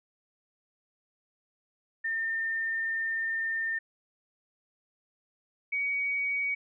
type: tone pair in turn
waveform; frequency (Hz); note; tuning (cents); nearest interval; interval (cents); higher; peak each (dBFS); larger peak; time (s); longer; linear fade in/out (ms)
sine; 1809 / 2254; A6 / C#7; +48 / +28; major third; 380; second; -28 / -27; second; 2.04-3.79 / 5.72-6.55; first; 10
effects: none